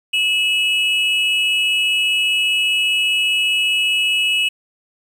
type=tone pair together; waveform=triangle; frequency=2605 / 2920 Hz; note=E7 / F#7; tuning=-21 / -24 cents; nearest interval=major second; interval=197 cents; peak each=-16 dBFS; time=0.13-4.49 s; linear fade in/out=10 ms; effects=8-bit